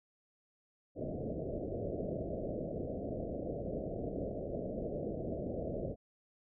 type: low-pass noise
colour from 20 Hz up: white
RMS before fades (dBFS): -39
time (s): 0.95-5.96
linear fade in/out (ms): 50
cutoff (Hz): 660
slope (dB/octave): 96
effects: none